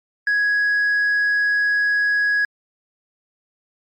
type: tone with tanh clipping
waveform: sine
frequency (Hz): 1666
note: G#6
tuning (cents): +5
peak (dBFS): -16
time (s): 0.27-2.45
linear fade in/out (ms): 2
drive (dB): 1
effects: MP3 64 kbps